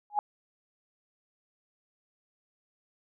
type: tone with exponential growth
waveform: sine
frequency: 830.6 Hz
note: G#5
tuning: in tune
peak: -19 dBFS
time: 0.1-0.19 s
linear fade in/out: 1 ms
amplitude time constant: 19 ms
effects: none